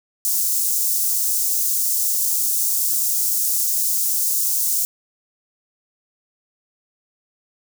white high-pass noise, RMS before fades -20 dBFS, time 0.25-4.85 s, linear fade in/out 0 ms, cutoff 6000 Hz, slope 24 dB/octave, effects none

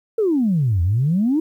sine exponential two-way sweep, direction down then up, 466.2 to 82.41 to 328.3 Hz, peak -14 dBFS, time 0.18-1.4 s, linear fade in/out 5 ms, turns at 0.82 s, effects tanh soft clip ceiling -10 dBFS + 9-bit

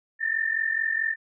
sine tone pair together, 1772 / 1816.6 Hz, A6 / A#6, +12 / -45 cents, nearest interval unison, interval 43 cents, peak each -26 dBFS, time 0.19-1.16 s, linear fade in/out 50 ms, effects none

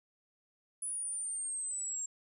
sine exponential sweep, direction down, 9956 to 7440 Hz, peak -35 dBFS, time 0.82-2.06 s, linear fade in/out 5 ms, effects none

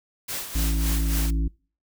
white noise with tremolo, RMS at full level -30 dBFS, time 0.28-1.31 s, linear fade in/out 10 ms, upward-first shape sine, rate 3.6 Hz, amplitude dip 60%
harmonic tone, 55 Hz, A1, in tune, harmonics 1 / 3 / 5 / 6, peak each -21 / -33 / -33 / -40 dBFS, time 0.55-1.48 s, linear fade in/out 5 ms
effects noise-tail reverb RT60 0.4 s tail -25 dB re dry

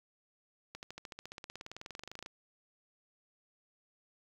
accelerating click train, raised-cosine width 0.2 ms, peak -27 dBFS, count 29, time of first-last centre 0.75-2.261 s, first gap 79 ms, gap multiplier 0.97, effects 9-bit

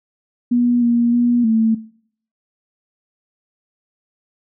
sine tone with pitch steps, 242.2 / 236.8 / 240.7 / 223.2 Hz, B3 / A#3 / B3 / A3, -34 / +27 / -44 / +25 cents, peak -12 dBFS, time 0.51-1.75 s, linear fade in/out 10 ms, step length 310 ms, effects noise-tail reverb RT60 0.6 s tail -20 dB re dry

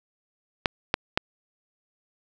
clicks, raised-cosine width 0.3 ms, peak -4 dBFS, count 3, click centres 0.658 / 0.941 / 1.175 s, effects none

